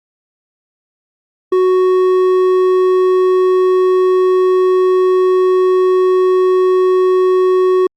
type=tone with hard clipping; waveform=sine; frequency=370 Hz; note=F#4; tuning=in tune; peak=-10 dBFS; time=1.52-7.87 s; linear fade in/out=5 ms; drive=6 dB; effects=Opus 48 kbps